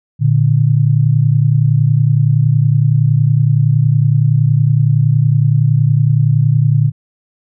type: tone pair together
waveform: sine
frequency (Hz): 116.07 / 146.83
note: A#2 / D3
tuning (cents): -7 / 0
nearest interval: major third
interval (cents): 407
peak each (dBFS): -11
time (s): 0.19-6.92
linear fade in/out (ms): 50
effects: none